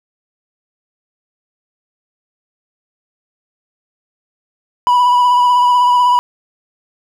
triangle tone with vibrato, 983 Hz, B5, 8 cents flat, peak -6 dBFS, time 4.87-6.19 s, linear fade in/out 0 ms, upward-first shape sine, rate 16 Hz, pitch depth 24 cents each way, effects none

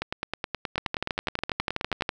two click trains, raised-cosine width 0.3 ms, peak -10 / -12 dBFS, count 17 / 20, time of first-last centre 0.78-2.091 / 0.02-2.022 s, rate 12.2 / 9.49 Hz, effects none

